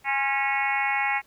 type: harmonic tone with a mistuned harmonic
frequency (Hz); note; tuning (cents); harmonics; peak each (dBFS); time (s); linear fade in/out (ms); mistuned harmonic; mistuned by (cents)
274.8; C#4; -15; 3 / 4 / 5 / 6 / 7 / 8 / 9 / 10; -27 / -34 / -36 / -36 / -29 / -27 / -34 / -38; 0.04-1.22; 50; 4; -47
effects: pink hiss -60 dBFS RMS until 1.26 s